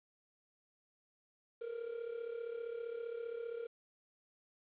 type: tone with amplitude modulation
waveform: triangle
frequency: 466.2 Hz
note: A#4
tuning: in tune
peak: -35 dBFS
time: 1.61-3.67 s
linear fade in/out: 10 ms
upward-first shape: sine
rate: 35.2 Hz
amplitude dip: 70%
effects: resampled to 8000 Hz + 11-bit